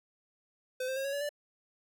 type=tone with pitch steps; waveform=square; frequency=511 / 525.1 / 539.5 / 554.4 / 569.6 / 585.3 Hz; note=C5 / C5 / C#5 / C#5 / C#5 / D5; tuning=-41 / +6 / -47 / 0 / +47 / -6 cents; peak=-33 dBFS; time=0.8-1.292 s; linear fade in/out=5 ms; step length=82 ms; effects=none